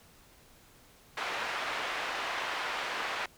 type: band-pass noise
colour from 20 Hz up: pink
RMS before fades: -35 dBFS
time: 1.17-3.26 s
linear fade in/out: 5 ms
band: 820 to 2700 Hz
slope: 12 dB/octave
effects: pink hiss -59 dBFS RMS until 3.37 s